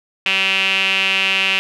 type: tone with band-pass filter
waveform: sawtooth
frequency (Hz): 192.2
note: G3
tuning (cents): -34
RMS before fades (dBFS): -17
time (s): 0.26-1.59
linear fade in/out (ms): 0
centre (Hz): 2700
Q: 6.7
effects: none